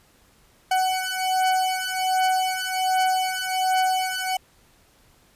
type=beating tone pair; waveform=40% pulse; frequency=748 / 749.3 Hz; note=F#5 / F#5; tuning=+19 / +22 cents; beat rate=1.3 Hz; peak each=-23 / -23 dBFS; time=0.71-4.37 s; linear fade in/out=5 ms; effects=pink hiss -58 dBFS RMS until 5.35 s + resampled to 32000 Hz